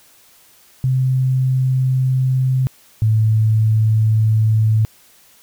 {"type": "tone pair in turn", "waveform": "sine", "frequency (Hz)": [130, 109.62], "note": ["C3", "A2"], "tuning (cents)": [-11, -6], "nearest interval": "minor third", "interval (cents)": 295, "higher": "first", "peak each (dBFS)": [-13, -11], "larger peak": "second", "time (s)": [[0.84, 2.67], [3.02, 4.85]], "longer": "neither", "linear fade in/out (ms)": 0, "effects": ["white hiss -50 dBFS RMS until 5.42 s"]}